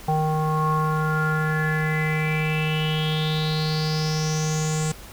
square tone with low-pass filter sweep, 155.56 Hz, D#3, in tune, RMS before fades -23 dBFS, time 0.08-4.92 s, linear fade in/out 5 ms, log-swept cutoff 820 to 7800 Hz, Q 7.4, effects added 50 Hz sine -44 dBFS peak until 5.12 s + pink hiss -43 dBFS RMS until 5.12 s

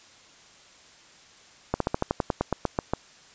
slowing click train, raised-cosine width 1 ms, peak -9 dBFS, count 13, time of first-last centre 1.74-2.936 s, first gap 63 ms, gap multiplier 1.08, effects white hiss -53 dBFS RMS until 3.34 s + resampled to 16000 Hz

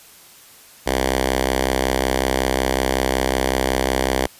5% pulse tone with notch filter, 65.41 Hz, C2, in tune, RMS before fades -20 dBFS, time 0.86-4.27 s, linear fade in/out 10 ms, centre 150 Hz, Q 0.78, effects white hiss -46 dBFS RMS until 4.39 s + resampled to 32000 Hz

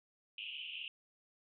pink band-pass noise, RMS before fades -45 dBFS, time 0.38-0.88 s, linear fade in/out 2 ms, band 2600 to 3100 Hz, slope 96 dB/octave, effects none

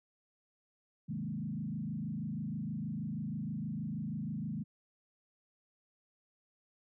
sine tone with frequency modulation, 185 Hz, F#3, in tune, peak -35 dBFS, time 1.08-4.64 s, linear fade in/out 20 ms, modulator 26.3 Hz, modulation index 2, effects none

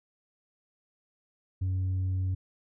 sine tone with tanh clipping, 93.3 Hz, F#2, 15 cents sharp, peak -27 dBFS, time 1.61-2.35 s, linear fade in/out 10 ms, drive 2 dB, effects none

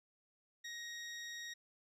20% pulse tone, 1881 Hz, A#6, 15 cents sharp, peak -39 dBFS, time 0.64-1.54 s, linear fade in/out 10 ms, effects low-pass 9000 Hz 12 dB/octave

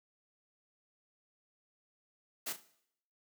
white noise with echo, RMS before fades -38 dBFS, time 2.46-2.53 s, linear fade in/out 10 ms, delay 36 ms, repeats 3, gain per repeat -11 dB, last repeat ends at 2.638 s, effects noise-tail reverb RT60 0.7 s tail -17 dB re dry + high-pass 150 Hz 12 dB/octave

